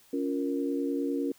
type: chord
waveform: sine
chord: Bb minor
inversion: first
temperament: just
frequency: 279.7 / 349.6 / 466.2 Hz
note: Db4 / F4 / Bb4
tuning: +16 / +2 / 0 cents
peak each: -29 / -34 / -34 dBFS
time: 0.13-1.32 s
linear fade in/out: 5 ms
effects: white hiss -60 dBFS RMS until 1.38 s